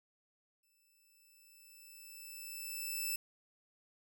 5% pulse tone with exponential growth, 2637 Hz, E7, in tune, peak -25 dBFS, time 0.63-3.16 s, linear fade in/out 5 ms, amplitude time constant 550 ms, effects none

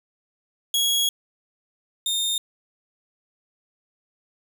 sawtooth tone pair in turn, 3322 / 3651 Hz, G#7 / A#7, 0 / -37 cents, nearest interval major second, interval 163 cents, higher second, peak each -16 / -19 dBFS, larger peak first, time 0.74-1.09 / 2.06-2.38 s, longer first, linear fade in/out 2 ms, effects none

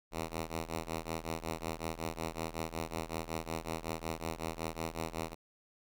5% pulse ring-modulated tone, 81.4 Hz, E2, 21 cents flat, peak -23 dBFS, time 0.11-5.35 s, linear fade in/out 20 ms, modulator 38 Hz, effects none

